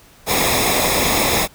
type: noise with comb filter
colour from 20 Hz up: pink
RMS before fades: -17 dBFS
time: 0.26-1.48 s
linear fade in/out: 50 ms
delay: 0.67 ms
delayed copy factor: -0.65
effects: pink hiss -48 dBFS RMS until 1.54 s